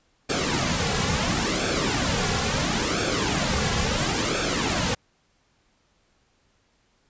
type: noise with flanger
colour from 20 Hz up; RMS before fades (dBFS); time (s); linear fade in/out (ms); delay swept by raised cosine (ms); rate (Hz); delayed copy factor
pink; -24; 0.29-4.95; 10; 1 to 3.3; 0.73; -0.65
effects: pink hiss -66 dBFS RMS until 7.09 s + resampled to 16000 Hz